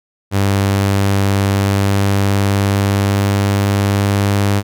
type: tone with pitch glide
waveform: sawtooth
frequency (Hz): 98.8 to 100.41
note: G2 to G2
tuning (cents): +14 to +42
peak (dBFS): -8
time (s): 0.31-4.63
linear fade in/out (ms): 50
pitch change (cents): +28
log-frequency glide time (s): 1.38-4.12
effects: none